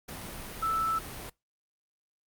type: tone in noise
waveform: sine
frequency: 1318.5 Hz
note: E6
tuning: in tune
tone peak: -26 dBFS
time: 0.62-0.99 s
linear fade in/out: 10 ms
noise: pink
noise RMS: -41 dBFS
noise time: 0.08-1.3 s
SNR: +12 dB
effects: noise-tail reverb RT60 0.2 s tail -22 dB re dry + Opus 48 kbps